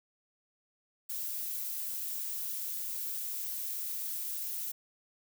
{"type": "noise", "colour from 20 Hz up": "violet", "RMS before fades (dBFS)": -37, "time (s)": [1.09, 4.72], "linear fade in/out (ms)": 10, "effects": []}